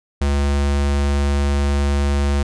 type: tone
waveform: square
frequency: 70.8 Hz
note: C#2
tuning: 37 cents sharp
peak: -16 dBFS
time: 0.21-2.43 s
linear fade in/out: 5 ms
effects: resampled to 22050 Hz